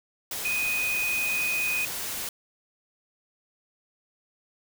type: tone in noise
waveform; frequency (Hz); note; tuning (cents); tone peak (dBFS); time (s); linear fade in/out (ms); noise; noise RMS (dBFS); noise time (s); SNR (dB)
sine; 2492; D#7; +2; -25; 0.45-1.85; 2; white; -33; 0.31-2.29; +5
effects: none